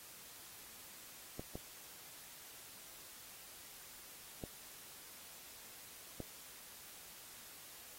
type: clicks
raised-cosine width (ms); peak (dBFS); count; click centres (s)
2; -30; 4; 1.395 / 1.555 / 4.438 / 6.203
effects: white hiss -55 dBFS RMS until 7.98 s + AAC 48 kbps